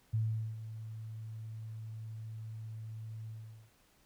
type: tone with ADSR envelope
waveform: sine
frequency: 110.6 Hz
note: A2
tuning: 9 cents sharp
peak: -28 dBFS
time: 0.13-3.71 s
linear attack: 12 ms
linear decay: 420 ms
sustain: -13 dB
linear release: 430 ms
effects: pink hiss -68 dBFS RMS until 4.05 s